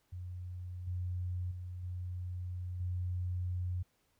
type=tone with level steps; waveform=sine; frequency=90 Hz; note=F#2; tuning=47 cents flat; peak=-40 / -34 / -40 / -37 / -33 dBFS; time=0.12-3.83 s; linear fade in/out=10 ms; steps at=0.87 / 1.51 / 1.83 / 2.8 s; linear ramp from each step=5 ms; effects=pink hiss -75 dBFS RMS until 4.19 s